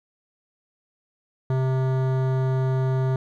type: tone with hard clipping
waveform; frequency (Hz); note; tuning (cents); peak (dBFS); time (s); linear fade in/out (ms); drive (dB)
sine; 130.9; C3; +1; -22; 1.5-3.16; 2; 16
effects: none